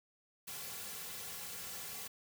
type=noise with comb filter; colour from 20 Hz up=white; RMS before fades=-45 dBFS; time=0.47-2.08 s; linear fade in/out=10 ms; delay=3.2 ms; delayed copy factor=-0.95; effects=none